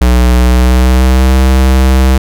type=tone with pitch glide; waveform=square; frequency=61.5 to 65.16 Hz; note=B1 to C2; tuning=-7 to -7 cents; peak=-5 dBFS; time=0.01-2.18 s; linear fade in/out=5 ms; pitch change=+100 cents; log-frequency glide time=0.37-1.36 s; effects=none